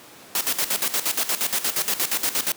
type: noise with tremolo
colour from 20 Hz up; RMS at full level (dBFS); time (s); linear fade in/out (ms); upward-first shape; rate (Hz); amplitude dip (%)
white; -22; 0.35-2.52; 2; square; 8.5; 75
effects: pink hiss -45 dBFS RMS until 2.56 s + high-pass 200 Hz 12 dB/octave